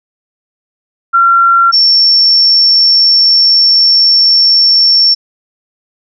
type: tone pair in turn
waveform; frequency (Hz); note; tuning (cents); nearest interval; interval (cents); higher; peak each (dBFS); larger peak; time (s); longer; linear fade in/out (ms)
sine; 1370 / 5442; F6 / F8; -34 / -46; 2 octaves; 2388; second; -4; neither; 1.13-1.72 / 1.72-5.15; second; 20
effects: none